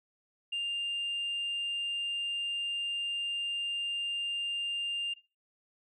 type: tone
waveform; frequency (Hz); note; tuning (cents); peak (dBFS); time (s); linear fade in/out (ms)
sine; 2800; F7; +4; -29; 0.52-5.14; 10
effects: noise-tail reverb RT60 0.3 s tail -19 dB re dry + tanh soft clip ceiling -29 dBFS